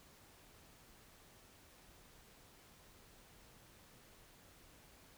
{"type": "silence", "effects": ["pink hiss -63 dBFS RMS until 5.17 s"]}